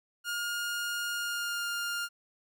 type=tone with pitch glide; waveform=sawtooth; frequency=1420 to 1406.1 Hz; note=F6 to F6; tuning=+28 to +11 cents; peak=-28 dBFS; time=0.24-2.09 s; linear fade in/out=50 ms; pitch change=-17 cents; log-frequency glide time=1.12-1.66 s; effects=none